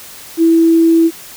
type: tone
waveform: sine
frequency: 329.6 Hz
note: E4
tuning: in tune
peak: -6 dBFS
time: 0.37-1.11 s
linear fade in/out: 50 ms
effects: white hiss -34 dBFS RMS until 1.36 s